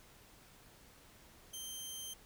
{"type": "tone", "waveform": "15% pulse", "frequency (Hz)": 3136, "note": "G7", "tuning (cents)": 0, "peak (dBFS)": -36, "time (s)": [1.53, 2.14], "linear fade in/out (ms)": 10, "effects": ["pink hiss -61 dBFS RMS until 2.25 s"]}